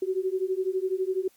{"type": "beating tone pair", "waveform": "sine", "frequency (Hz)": [370.3, 382.3], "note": ["F#4", "G4"], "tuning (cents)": [1, -43], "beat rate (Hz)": 12, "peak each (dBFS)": -28, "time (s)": [0.02, 1.28], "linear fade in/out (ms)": 5, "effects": ["white hiss -62 dBFS RMS until 1.36 s", "Opus 48 kbps"]}